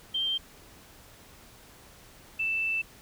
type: tone pair in turn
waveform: sine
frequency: 3154 / 2652 Hz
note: G7 / E7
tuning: +10 / +10 cents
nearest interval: minor third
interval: 300 cents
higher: first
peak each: -26 / -26 dBFS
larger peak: neither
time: 0.14-0.38 / 2.39-2.82 s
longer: second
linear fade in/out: 10 ms
effects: pink hiss -53 dBFS RMS until 3.01 s